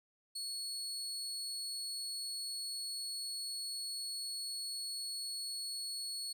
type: tone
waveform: 30% pulse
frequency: 4372 Hz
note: C#8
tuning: 25 cents flat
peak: -36 dBFS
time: 0.35-6.33 s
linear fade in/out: 10 ms
effects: none